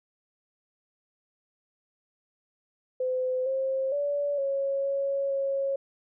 sine tone with pitch steps, 511 / 532 / 575 / 550 / 553 / 548 Hz, C5 / C5 / D5 / C#5 / C#5 / C#5, -41 / +29 / -37 / -14 / -4 / -20 cents, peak -25 dBFS, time 3-5.76 s, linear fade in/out 5 ms, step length 460 ms, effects none

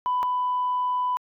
sine tone pair in turn, 996 / 996 Hz, B5 / B5, +14 / +14 cents, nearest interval unison, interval 0 cents, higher neither, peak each -20 / -21 dBFS, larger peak first, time 0.06-0.23 / 0.23-1.17 s, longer second, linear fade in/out 0 ms, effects tanh soft clip ceiling -18 dBFS

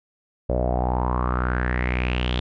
sawtooth tone with low-pass filter sweep, 61.8 Hz, B1, 2 cents sharp, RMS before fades -23 dBFS, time 0.49-2.4 s, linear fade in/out 5 ms, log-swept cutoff 560 to 3500 Hz, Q 6.1, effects none

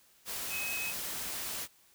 sine tone in noise, 2551 Hz, D#7, 43 cents sharp, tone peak -35 dBFS, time 0.49-0.94 s, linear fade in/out 50 ms, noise white, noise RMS -38 dBFS, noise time 0.25-1.68 s, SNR 0 dB, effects white hiss -64 dBFS RMS until 1.94 s

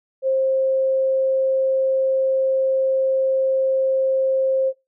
sine tone, 530 Hz, C5, 22 cents sharp, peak -16 dBFS, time 0.22-4.73 s, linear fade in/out 50 ms, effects noise-tail reverb RT60 0.2 s tail -20 dB re dry

